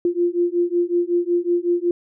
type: beating tone pair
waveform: sine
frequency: 346.1 / 351.5 Hz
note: F4 / F4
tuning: -16 / +11 cents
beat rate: 5.4 Hz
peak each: -20 dBFS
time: 0.05-1.91 s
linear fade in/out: 2 ms
effects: none

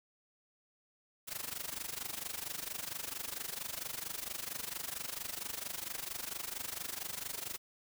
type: noise with amplitude modulation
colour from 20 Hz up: white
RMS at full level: -38 dBFS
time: 1.27-7.58 s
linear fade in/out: 20 ms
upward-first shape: sine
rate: 24.4 Hz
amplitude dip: 85%
effects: none

